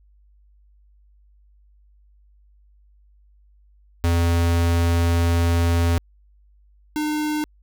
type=tone pair in turn; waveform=square; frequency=85 / 302.9 Hz; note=F2 / D#4; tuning=-46 / -46 cents; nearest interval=octave + minor seventh; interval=2200 cents; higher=second; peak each=-17 / -22 dBFS; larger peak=first; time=4.04-5.98 / 6.96-7.44 s; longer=first; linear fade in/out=0 ms; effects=added 50 Hz sine -52 dBFS peak until 7.62 s